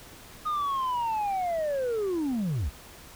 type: linear sweep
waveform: sine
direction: down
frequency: 1244.5 to 53.6 Hz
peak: -23 dBFS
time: 0.45-2.7 s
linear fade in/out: 20 ms
effects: tanh soft clip ceiling -25 dBFS + pink hiss -48 dBFS RMS until 3.15 s